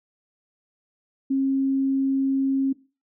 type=tone; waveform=sine; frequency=270 Hz; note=C#4; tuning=45 cents flat; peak=-19 dBFS; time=1.3-2.73 s; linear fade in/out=10 ms; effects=noise-tail reverb RT60 0.3 s tail -18 dB re dry